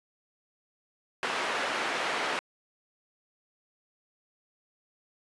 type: band-pass noise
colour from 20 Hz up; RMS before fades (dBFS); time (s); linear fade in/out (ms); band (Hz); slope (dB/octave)
white; -31; 1.23-2.39; 0; 350 to 2000; 12
effects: resampled to 24000 Hz